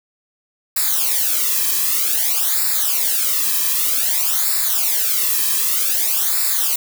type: noise with flanger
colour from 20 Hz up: blue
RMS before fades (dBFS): -18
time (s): 0.76-6.76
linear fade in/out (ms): 5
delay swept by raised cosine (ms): 0.32 to 1.42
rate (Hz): 0.53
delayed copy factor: -0.9
effects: none